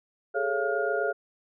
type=tone cluster; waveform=sine; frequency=409.3 / 437.3 / 556 / 685 / 1425 Hz; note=G#4 / A4 / C#5 / F5 / F6; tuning=-25 / -11 / +5 / -34 / +34 cents; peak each=-31 dBFS; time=0.34-1.13 s; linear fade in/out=20 ms; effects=none